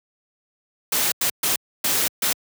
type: noise bursts at uneven times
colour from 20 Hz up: white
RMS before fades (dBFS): -21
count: 5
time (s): 0.92-1.12 / 1.21-1.3 / 1.43-1.56 / 1.84-2.08 / 2.22-2.33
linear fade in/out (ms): 5
effects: high-pass 100 Hz 12 dB/octave